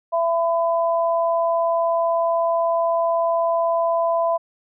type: tone pair together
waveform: sine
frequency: 669.9 / 1006 Hz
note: E5 / B5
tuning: +28 / +32 cents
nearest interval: perfect fifth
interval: 704 cents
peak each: -18 / -23 dBFS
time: 0.12-4.38 s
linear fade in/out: 20 ms
effects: none